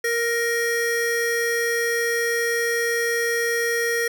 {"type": "tone pair together", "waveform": "square", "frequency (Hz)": [467.3, 1871.7], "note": ["A#4", "A#6"], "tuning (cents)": [4, 7], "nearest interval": "2 octaves", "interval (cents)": 2403, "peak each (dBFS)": -24, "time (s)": [0.04, 4.08], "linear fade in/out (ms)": 5, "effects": []}